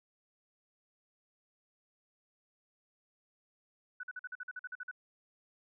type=tone bursts; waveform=sine; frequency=1489 Hz; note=F#6; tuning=11 cents sharp; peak=-39 dBFS; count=12; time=4-4.913 s; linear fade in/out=5 ms; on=33 ms; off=47 ms; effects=none